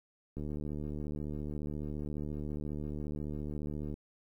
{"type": "click train", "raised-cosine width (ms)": 3, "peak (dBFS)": -27, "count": 267, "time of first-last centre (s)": [0.37, 3.94], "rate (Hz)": 74.5, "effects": ["11-bit"]}